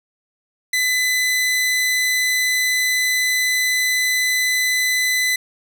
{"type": "tone", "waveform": "sawtooth", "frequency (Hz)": 2008, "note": "B6", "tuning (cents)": 28, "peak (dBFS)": -13, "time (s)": [0.73, 5.36], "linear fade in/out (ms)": 5, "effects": []}